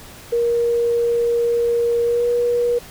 sine tone with pitch glide, 471.4 to 480.2 Hz, A#4 to B4, +19 to -49 cents, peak -15 dBFS, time 0.32-2.79 s, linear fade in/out 10 ms, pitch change +32 cents, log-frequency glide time 2.05-2.26 s, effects pink hiss -40 dBFS RMS until 2.9 s

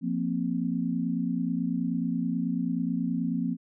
sine chord, F suspended fourth, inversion none, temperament equal with one note detuned, 174.61 / 232.3 / 261.6 Hz, F3 / Bb3 / C4, 0 / -6 / 0 cents, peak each -30 dBFS, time 0.01-3.57 s, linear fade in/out 50 ms, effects none

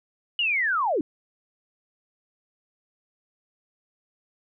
sine linear sweep, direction down, 2942 to 258.9 Hz, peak -21 dBFS, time 0.39-1.01 s, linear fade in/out 2 ms, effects none

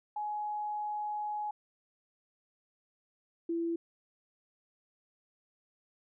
sine tone pair in turn, 840 / 335.4 Hz, G#5 / E4, +19 / +30 cents, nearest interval octave + major third, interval 1589 cents, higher first, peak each -33 / -30 dBFS, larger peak second, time 0.16-1.51 / 3.49-3.76 s, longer first, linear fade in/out 5 ms, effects none

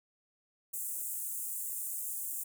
pink high-pass noise, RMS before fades -38 dBFS, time 0.73-2.44 s, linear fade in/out 10 ms, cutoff 7600 Hz, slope 48 dB/octave, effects none

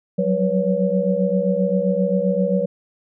sine tone cluster, 183.3 / 190.9 / 489 / 559 Hz, F#3 / G3 / B4 / C#5, -16 / -46 / -17 / +14 cents, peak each -22 dBFS, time 0.18-2.66 s, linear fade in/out 10 ms, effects none

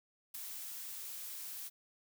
blue noise with ADSR envelope, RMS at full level -41 dBFS, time 0.34-1.7 s, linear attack 10 ms, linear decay 5 ms, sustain -4 dB, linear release 29 ms, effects none

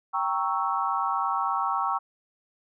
sine chord, G diminished seventh, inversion none, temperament equal, 784 / 932.3 / 1108.7 / 1318.5 Hz, G5 / Bb5 / Db6 / Fb6, 0 / 0 / 0 / 0 cents, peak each -30 / -30 / -28 / -30 dBFS, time 0.13-1.99 s, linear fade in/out 20 ms, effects none

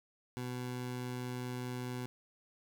20% pulse tone, 124.7 Hz, B2, 17 cents sharp, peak -33 dBFS, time 0.37-2.06 s, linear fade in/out 0 ms, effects none

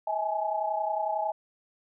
sine tone cluster, 642 / 825 / 856 Hz, E5 / G#5 / A5, -46 / -12 / -48 cents, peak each -31 dBFS, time 0.07-1.32 s, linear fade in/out 5 ms, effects none

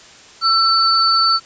sine tone pair together, 1338 / 4507 Hz, E6 / C#8, +25 / +28 cents, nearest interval octave + major sixth, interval 2103 cents, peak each -14 dBFS, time 0.41-1.4 s, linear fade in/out 50 ms, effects white hiss -42 dBFS RMS until 1.45 s + resampled to 16000 Hz

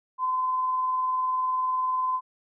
sine tone with tremolo, 1024 Hz, C6, 38 cents flat, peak -22 dBFS, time 0.18-2.21 s, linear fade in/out 50 ms, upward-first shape sine, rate 20 Hz, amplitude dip 25%, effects none

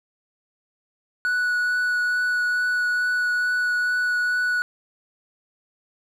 triangle tone with vibrato, 1473 Hz, F#6, 8 cents flat, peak -18 dBFS, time 1.25-4.62 s, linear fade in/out 0 ms, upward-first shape triangle, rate 2.3 Hz, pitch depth 10 cents each way, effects none

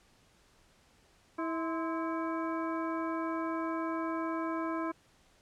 harmonic tone with a mistuned harmonic, 325.3 Hz, E4, 23 cents flat, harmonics 1 / 2 / 3 / 4 / 5 / 7, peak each -34 / -40 / -38 / -42 / -46 / -50 dBFS, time 1.38-4.92 s, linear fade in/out 10 ms, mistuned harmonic 3, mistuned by +98 cents, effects pink hiss -65 dBFS RMS until 5.41 s + low-pass 9000 Hz 12 dB/octave

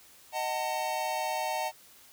square chord, D# diminished, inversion none, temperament just, 622.3 / 746.7 / 896 Hz, D#5 / F#5 / A5, 0 / +16 / +31 cents, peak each -36 / -35 / -34 dBFS, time 0.32-1.72 s, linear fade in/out 50 ms, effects white hiss -56 dBFS RMS until 2.12 s

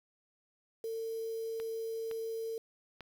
sine tone, 451 Hz, A4, 43 cents sharp, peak -35 dBFS, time 0.84-2.58 s, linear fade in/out 2 ms
clicks, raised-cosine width 0.3 ms, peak -30 dBFS, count 3, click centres 1.6 / 2.113 / 3.007 s
effects 9-bit

